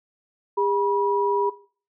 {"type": "tone pair together", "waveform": "sine", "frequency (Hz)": [404.3, 970], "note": ["G#4", "B5"], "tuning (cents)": [-46, -31], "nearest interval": "octave + minor third", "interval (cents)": 1515, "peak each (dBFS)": -22, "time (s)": [0.57, 1.5], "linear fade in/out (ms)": 10, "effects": ["noise-tail reverb RT60 0.4 s tail -17 dB re dry"]}